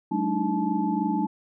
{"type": "tone cluster", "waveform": "sine", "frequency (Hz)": [189, 215.4, 290.1, 313.2, 866], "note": ["F#3", "A3", "D4", "D#4", "A5"], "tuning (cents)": [37, -37, -21, 11, -28], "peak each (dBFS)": -29, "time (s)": [0.11, 1.27], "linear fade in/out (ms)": 10, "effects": []}